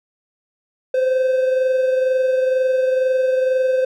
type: tone pair together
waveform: triangle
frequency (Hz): 515.9 / 538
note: C5 / C5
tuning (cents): -24 / +48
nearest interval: minor second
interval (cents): 72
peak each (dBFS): -13 / -24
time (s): 0.94-3.85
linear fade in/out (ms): 5
effects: none